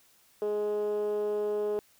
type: tone with band-pass filter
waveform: 10% pulse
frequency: 209 Hz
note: G#3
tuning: 11 cents sharp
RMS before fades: -30 dBFS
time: 0.42-1.79 s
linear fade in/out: 0 ms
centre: 450 Hz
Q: 7.4
effects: white hiss -63 dBFS RMS until 1.99 s